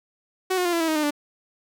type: tone with pitch steps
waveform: sawtooth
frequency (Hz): 373.7 / 361 / 348.7 / 336.8 / 325.3 / 314.2 / 303.5 / 293.2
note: F#4 / F#4 / F4 / E4 / E4 / D#4 / D#4 / D4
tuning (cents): +17 / -43 / -3 / +37 / -23 / +17 / -43 / -3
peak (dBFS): -17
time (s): 0.5-1.108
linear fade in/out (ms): 10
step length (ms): 76
effects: none